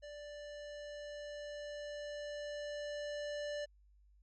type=tone with level ramp; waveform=square; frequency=587.3 Hz; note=D5; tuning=in tune; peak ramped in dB=-48 to -39 dBFS; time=0.02-3.66 s; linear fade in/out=20 ms; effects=added 50 Hz sine -63 dBFS peak until 4.22 s + resampled to 16000 Hz